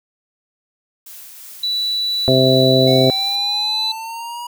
blue noise with tremolo, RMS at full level -36 dBFS, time 1.06-3.36 s, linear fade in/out 5 ms, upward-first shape triangle, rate 2.8 Hz, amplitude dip 30%
sine tone with pitch glide, 3951 to 3999 Hz, B7 to B7, 0 to +21 cents, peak -17 dBFS, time 1.63-3.92 s, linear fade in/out 5 ms, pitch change +21 cents, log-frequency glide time 2.68-3.64 s
harmonic tone, 130.81 Hz, C3, in tune, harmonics 1 / 2 / 3 / 4 / 5, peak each -17 / -17 / -17 / -17 / -17 dBFS, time 2.28-3.1 s, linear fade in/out 0 ms
square linear sweep, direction up, 731 to 965 Hz, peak -27 dBFS, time 2.87-4.47 s, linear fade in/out 5 ms
effects none

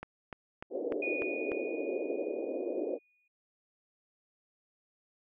click train, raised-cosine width 0.5 ms, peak -25 dBFS, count 6, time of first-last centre 0.03-1.518 s, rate 3.36 Hz
white band-pass noise, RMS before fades -35 dBFS, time 0.7-2.99 s, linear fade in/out 50 ms, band 290 to 560 Hz, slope 48 dB/octave
sine tone with exponential decay, 2461 Hz, D#7, 20 cents flat, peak -32 dBFS, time 1.02-3.28 s, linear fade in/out 5 ms, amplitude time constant 490 ms
effects none

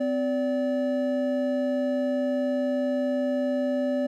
triangle tone pair together, 256.6 / 578.5 Hz, C4 / D5, -34 / -26 cents, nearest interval octave + major second, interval 1408 cents, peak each -24 dBFS, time 0-4.07 s, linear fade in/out 10 ms, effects none

